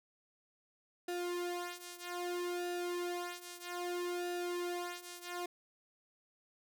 sawtooth tone with flanger, 352.8 Hz, F4, 18 cents sharp, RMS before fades -40 dBFS, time 1.08-5.46 s, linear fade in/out 5 ms, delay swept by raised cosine 0.9 to 2.9 ms, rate 0.62 Hz, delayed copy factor -0.8, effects none

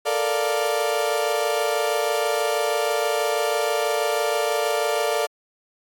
35% pulse chord, Bb major seventh, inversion third, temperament equal with one note detuned, 440 / 466.2 / 589.4 / 698.5 Hz, A4 / Bb4 / D5 / F5, 0 / 0 / +6 / 0 cents, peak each -24 / -27 / -23 / -25 dBFS, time 0.05-5.27 s, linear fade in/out 20 ms, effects AAC 64 kbps

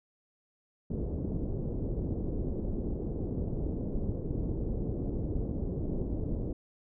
pink low-pass noise, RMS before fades -33 dBFS, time 0.9-6.53 s, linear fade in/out 5 ms, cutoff 450 Hz, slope 24 dB/octave, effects none

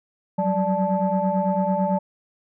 sine tone cluster, 183.8 / 192.8 / 586 / 875 Hz, F#3 / G3 / D5 / A5, -11 / -28 / -4 / -10 cents, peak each -24 dBFS, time 0.38-1.99 s, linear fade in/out 10 ms, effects tanh soft clip ceiling -11 dBFS

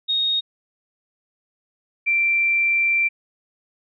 sine tone pair in turn, 3729 / 2353 Hz, A#7 / D7, 0 / +3 cents, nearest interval minor sixth, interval 797 cents, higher first, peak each -18 / -16 dBFS, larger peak second, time 0.08-0.41 / 2.06-3.09 s, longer second, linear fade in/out 20 ms, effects none

